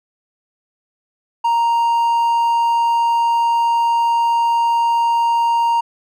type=tone; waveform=triangle; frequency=932.3 Hz; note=A#5; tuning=in tune; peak=-11 dBFS; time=1.44-5.81 s; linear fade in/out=10 ms; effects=none